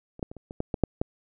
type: clicks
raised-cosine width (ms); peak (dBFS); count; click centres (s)
2; -30 / -15 / -26 / -29 / -25 / -14 / -14 / -7 / -11; 9; 0.194 / 0.228 / 0.315 / 0.367 / 0.509 / 0.604 / 0.742 / 0.837 / 1.015
effects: none